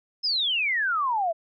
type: exponential sweep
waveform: sine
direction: down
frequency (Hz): 5274 to 637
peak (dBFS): -22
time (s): 0.23-1.33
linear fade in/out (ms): 20
effects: none